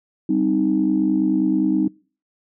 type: chord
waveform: sine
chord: C minor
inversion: second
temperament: equal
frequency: 196 / 261.6 / 311.1 Hz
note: G3 / C4 / Eb4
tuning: 0 / 0 / 0 cents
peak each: -22 / -21 / -18 dBFS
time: 0.29-1.88 s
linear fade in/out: 5 ms
effects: noise-tail reverb RT60 0.4 s tail -25 dB re dry + tanh soft clip ceiling -7 dBFS